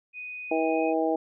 sine tone with pitch glide, 2489 to 2505 Hz, D#7 to D#7, 0 to +11 cents, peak -35 dBFS, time 0.13-0.94 s, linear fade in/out 50 ms, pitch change +11 cents, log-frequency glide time 0.73-0.82 s
harmonic tone, 160.6 Hz, E3, 45 cents flat, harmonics 2 / 3 / 4 / 5, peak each -27 / -28 / -28 / -30 dBFS, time 0.51-1.16 s, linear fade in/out 5 ms
effects none

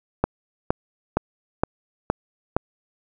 click train, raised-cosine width 1 ms, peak -4 dBFS, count 6, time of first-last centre 0.24-2.566 s, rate 2.15 Hz, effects none

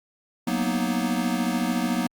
square chord, B major seventh, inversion second, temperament equal, 185 / 233.1 / 246.9 / 311.1 Hz, F#3 / A#3 / B3 / D#4, 0 / 0 / 0 / 0 cents, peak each -30 / -28 / -28 / -32 dBFS, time 0.47-2.07 s, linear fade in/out 5 ms, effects Opus 48 kbps

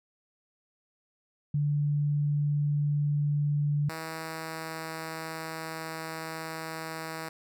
sine / 5% pulse tone pair in turn, 146.3 / 160.91 Hz, D3 / E3, -6 / -41 cents, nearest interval major second, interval 165 cents, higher second, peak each -24 dBFS, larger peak neither, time 1.54-3.89 / 3.89-7.29 s, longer second, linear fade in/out 5 ms, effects none

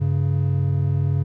triangle tone pair together, 97.7 / 138.73 Hz, G2 / C#3, -5 / +2 cents, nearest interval tritone, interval 607 cents, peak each -19 / -18 dBFS, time 0-1.24 s, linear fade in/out 20 ms, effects none

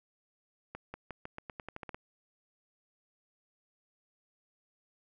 accelerating click train, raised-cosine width 0.5 ms, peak -26 dBFS, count 12, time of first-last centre 0.75-1.945 s, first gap 190 ms, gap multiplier 0.88, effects none

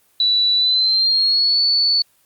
sine tone with pitch glide, 3951 to 4461 Hz, B7 to C#8, 0 to +10 cents, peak -13 dBFS, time 0.2-2.02 s, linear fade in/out 2 ms, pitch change +210 cents, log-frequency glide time 0.56-1.6 s, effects white hiss -58 dBFS RMS until 2.25 s + Opus 24 kbps

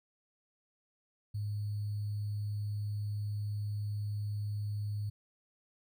sine tone with sample-and-hold, 103.83 Hz, G#2, in tune, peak -33 dBFS, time 1.34-5.1 s, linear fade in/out 10 ms, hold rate 4410 Hz, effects none

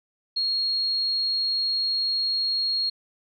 sine tone, 4282 Hz, C8, 39 cents sharp, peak -22 dBFS, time 0.36-2.9 s, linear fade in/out 10 ms, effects none

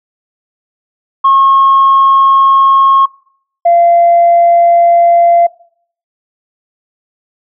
sine tone pair in turn, 1085 / 687.5 Hz, C#6 / F5, -37 / -27 cents, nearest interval minor sixth, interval 790 cents, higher first, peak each -3 dBFS, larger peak neither, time 1.24-3.06 / 3.65-5.47 s, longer neither, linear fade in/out 10 ms, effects noise-tail reverb RT60 0.6 s tail -21 dB re dry + tanh soft clip ceiling 0 dBFS

